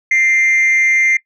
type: tone with amplitude modulation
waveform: sine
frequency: 2093 Hz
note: C7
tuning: in tune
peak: -5 dBFS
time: 0.11-1.17 s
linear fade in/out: 5 ms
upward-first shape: sine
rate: 281 Hz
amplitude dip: 60%
effects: noise-tail reverb RT60 0.1 s tail -21 dB re dry + tanh soft clip ceiling -7 dBFS